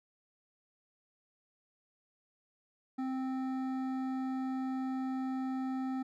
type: tone with hard clipping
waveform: sine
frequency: 261.6 Hz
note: C4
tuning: in tune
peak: -35 dBFS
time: 2.98-6.03 s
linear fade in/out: 10 ms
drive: 11 dB
effects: none